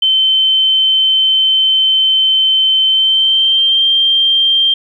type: tone with pitch glide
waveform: sine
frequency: 3083 to 3170 Hz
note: G7 to G7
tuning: -29 to +19 cents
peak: -8 dBFS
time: 0.02-4.74 s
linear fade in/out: 5 ms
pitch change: +48 cents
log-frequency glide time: 2.88-3.86 s
effects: 8-bit